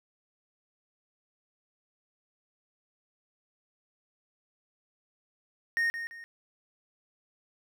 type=tone with echo; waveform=triangle; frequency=1851 Hz; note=A#6; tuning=13 cents flat; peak=-23 dBFS; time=5.77-5.9 s; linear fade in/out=0 ms; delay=170 ms; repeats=2; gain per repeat=-9 dB; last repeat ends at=6.24 s; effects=none